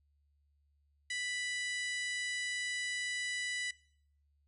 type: harmonic tone with a mistuned harmonic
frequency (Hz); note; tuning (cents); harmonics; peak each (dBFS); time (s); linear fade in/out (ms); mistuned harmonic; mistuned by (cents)
987.8; B5; 0; 2 / 3 / 4 / 5 / 6 / 7 / 8 / 9 / 10; -37 / -44 / -45 / -49 / -51 / -50 / -49 / -51 / -57; 1.1-3.71; 5; 9; +42
effects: noise-tail reverb RT60 0.6 s tail -21 dB re dry + added 72 Hz sine -70 dBFS peak until 4.47 s